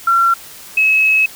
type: tone pair in turn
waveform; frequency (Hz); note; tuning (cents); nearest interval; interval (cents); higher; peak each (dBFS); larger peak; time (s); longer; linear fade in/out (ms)
sine; 1364 / 2575; F6 / E7; -41 / -41; major seventh; 1100; second; -9; neither; 0.07-0.34 / 0.77-1.26; second; 5
effects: white hiss -36 dBFS RMS until 1.35 s